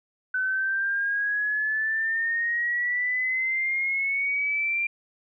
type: exponential sweep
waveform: sine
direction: up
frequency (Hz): 1507 to 2382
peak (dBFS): -23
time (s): 0.34-4.87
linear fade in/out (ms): 5
effects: none